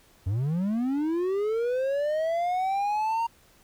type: linear sweep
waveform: triangle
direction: up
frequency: 87.31 to 932.3 Hz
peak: -22 dBFS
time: 0.26-3.27 s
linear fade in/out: 10 ms
effects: pink hiss -59 dBFS RMS until 3.63 s